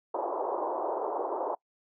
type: band-pass noise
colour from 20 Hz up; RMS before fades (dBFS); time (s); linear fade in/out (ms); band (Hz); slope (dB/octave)
white; -32; 0.14-1.55; 5; 340 to 1000; 48
effects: noise-tail reverb RT60 0.1 s tail -24 dB re dry